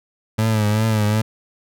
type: tone with vibrato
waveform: 30% pulse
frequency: 108.1 Hz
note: A2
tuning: 30 cents flat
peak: -13 dBFS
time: 0.38-1.22 s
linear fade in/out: 10 ms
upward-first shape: triangle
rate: 2.6 Hz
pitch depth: 70 cents each way
effects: none